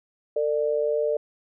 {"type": "tone pair together", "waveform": "sine", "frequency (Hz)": [450.9, 593.8], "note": ["A4", "D5"], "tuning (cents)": [42, 19], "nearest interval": "perfect fourth", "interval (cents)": 477, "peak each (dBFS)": -24, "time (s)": [0.36, 1.17], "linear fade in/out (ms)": 5, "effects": []}